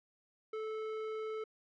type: tone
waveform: square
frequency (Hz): 436.5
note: A4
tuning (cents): -14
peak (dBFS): -38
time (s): 0.53-1.44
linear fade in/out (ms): 5
effects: low-pass 2000 Hz 12 dB/octave